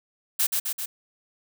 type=noise with echo; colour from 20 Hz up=blue; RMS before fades=-22 dBFS; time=0.39-0.47 s; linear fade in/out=10 ms; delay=130 ms; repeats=3; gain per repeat=-3 dB; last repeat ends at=0.86 s; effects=none